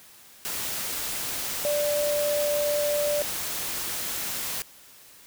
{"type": "tone in noise", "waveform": "sine", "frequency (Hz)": 587.3, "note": "D5", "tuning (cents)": 0, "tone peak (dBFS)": -23, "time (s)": [1.65, 3.22], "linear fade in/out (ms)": 0, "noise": "white", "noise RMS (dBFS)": -31, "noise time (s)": [0.45, 4.62], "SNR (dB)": 5, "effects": ["white hiss -51 dBFS RMS until 5.26 s"]}